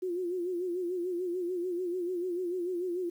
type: tone with vibrato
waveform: sine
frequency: 357 Hz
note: F4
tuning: 38 cents sharp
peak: -30 dBFS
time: 0.02-3.1 s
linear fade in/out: 10 ms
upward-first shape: sine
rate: 6.8 Hz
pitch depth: 74 cents each way
effects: 10-bit